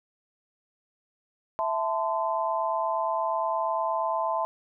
sine chord, A minor, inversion second, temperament equal with one note detuned, 659.3 / 880 / 1028.5 Hz, E5 / A5 / C6, 0 / 0 / -30 cents, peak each -29 dBFS, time 1.59-4.45 s, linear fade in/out 0 ms, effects none

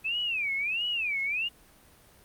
sine tone with vibrato, 2526 Hz, D#7, 26 cents sharp, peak -27 dBFS, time 0.04-1.49 s, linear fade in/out 20 ms, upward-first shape sine, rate 1.5 Hz, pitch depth 260 cents each way, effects pink hiss -57 dBFS RMS until 2.24 s + Opus 32 kbps

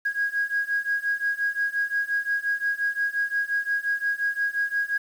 sine beating tone pair, 1641 / 1646.7 Hz, G#6 / G#6, -21 / -15 cents, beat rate 5.7 Hz, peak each -26 / -25 dBFS, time 0.05-4.98 s, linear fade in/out 10 ms, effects tanh soft clip ceiling -16 dBFS + 8-bit

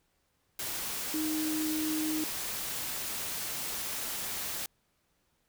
sine tone in noise, 311.1 Hz, D#4, in tune, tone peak -30 dBFS, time 1.14-2.24 s, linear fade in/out 2 ms, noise white, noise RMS -36 dBFS, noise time 0.59-4.66 s, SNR +3 dB, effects pink hiss -74 dBFS RMS until 5.48 s

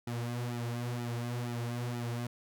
sawtooth tone with flanger, 120 Hz, B2, 49 cents flat, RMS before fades -36 dBFS, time 0.07-2.27 s, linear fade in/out 5 ms, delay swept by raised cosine 1.8 to 6.2 ms, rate 2.1 Hz, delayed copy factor -0.8, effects none

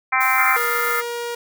harmonic tone, 260.2 Hz, C4, 9 cents flat, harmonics 3 / 4 / 5 / 6 / 7 / 8 / 9, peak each -24 / -22 / -22 / -26 / -26 / -22 / -23 dBFS, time 0.12-0.57 s, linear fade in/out 10 ms
violet noise, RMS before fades -28 dBFS, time 0.2-1.01 s, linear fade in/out 10 ms
sine chord, F dominant seventh, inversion third, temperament equal, 1244.5 / 1396.9 / 1760 / 2093 Hz, Eb6 / F6 / A6 / C7, 0 / 0 / 0 / 0 cents, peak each -25 / -24 / -28 / -26 dBFS, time 0.37-1.02 s, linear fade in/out 20 ms
sawtooth tone, 474.6 Hz, A#4, 31 cents sharp, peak -21 dBFS, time 0.56-1.35 s, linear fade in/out 5 ms
effects none

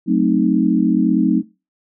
sine chord, F# diminished seventh, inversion none, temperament equal, 185 / 220 / 261.6 / 311.1 Hz, F#3 / A3 / C4 / Eb4, 0 / 0 / 0 / 0 cents, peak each -18 dBFS, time 0.06-1.43 s, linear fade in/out 50 ms, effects noise-tail reverb RT60 0.3 s tail -23 dB re dry

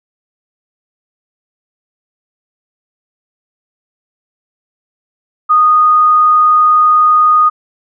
sine tone, 1236 Hz, D#6, 12 cents flat, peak -5 dBFS, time 5.49-7.5 s, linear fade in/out 20 ms, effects none

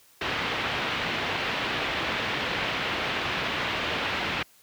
white low-pass noise, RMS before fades -29 dBFS, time 0.21-4.43 s, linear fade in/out 5 ms, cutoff 3200 Hz, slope 24 dB/octave, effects white hiss -58 dBFS RMS until 4.62 s + high-pass 60 Hz 12 dB/octave

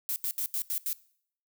violet noise bursts at uneven times, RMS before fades -31 dBFS, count 6, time 0.09-0.16 / 0.24-0.31 / 0.38-0.46 / 0.54-0.62 / 0.7-0.78 / 0.86-0.93 s, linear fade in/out 0 ms, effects noise-tail reverb RT60 0.6 s tail -21 dB re dry

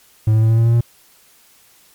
triangle tone with pitch steps, 108.8 / 110.26 / 111.73 / 113.22 / 114.74 / 116.27 / 117.83 Hz, A2 / A2 / A2 / A2 / A#2 / A#2 / A#2, -19 / +4 / +27 / +50 / -27 / -4 / +19 cents, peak -8 dBFS, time 0.27-0.809 s, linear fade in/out 5 ms, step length 77 ms, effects white hiss -51 dBFS RMS until 1.94 s + MP3 96 kbps

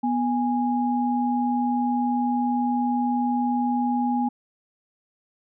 sine tone pair together, 245.5 / 825.8 Hz, B3 / G#5, -10 / -10 cents, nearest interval octave + major sixth, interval 2100 cents, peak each -22 / -25 dBFS, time 0.03-4.29 s, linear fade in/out 10 ms, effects none

